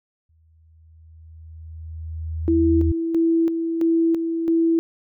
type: tone with exponential growth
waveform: sine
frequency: 80.3 Hz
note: E2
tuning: 45 cents flat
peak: -16 dBFS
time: 0.29-2.92 s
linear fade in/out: 5 ms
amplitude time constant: 570 ms
type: tone with tremolo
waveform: sine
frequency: 330.2 Hz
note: E4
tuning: 3 cents sharp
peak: -15 dBFS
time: 2.48-4.79 s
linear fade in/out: 0 ms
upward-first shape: square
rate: 1.5 Hz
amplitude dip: 50%
effects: none